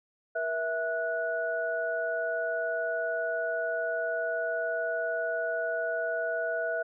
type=tone cluster; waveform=sine; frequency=476.5 / 656 / 1469 Hz; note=A#4 / E5 / F#6; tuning=+38 / -9 / -13 cents; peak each=-36 / -30 / -33 dBFS; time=0.35-6.83 s; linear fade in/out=10 ms; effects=none